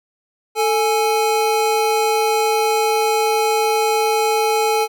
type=tone pair together; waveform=square; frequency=441.9 / 835 Hz; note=A4 / G#5; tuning=+7 / +9 cents; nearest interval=major seventh; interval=1102 cents; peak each=-18 / -19 dBFS; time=0.55-4.88 s; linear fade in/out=50 ms; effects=none